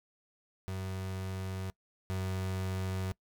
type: tone pair in turn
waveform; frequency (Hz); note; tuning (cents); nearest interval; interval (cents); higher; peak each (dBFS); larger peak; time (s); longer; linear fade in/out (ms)
35% pulse; 94.5 / 94.06; F#2 / F#2; +37 / +29; unison; 8; first; -34 / -31; second; 0.68-1.7 / 2.1-3.12; neither; 0
effects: noise-tail reverb RT60 0.1 s tail -23 dB re dry